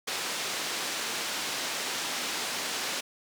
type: band-pass noise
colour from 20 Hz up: white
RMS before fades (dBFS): -33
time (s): 0.07-3.01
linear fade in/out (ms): 10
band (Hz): 220 to 5700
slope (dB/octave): 12
effects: none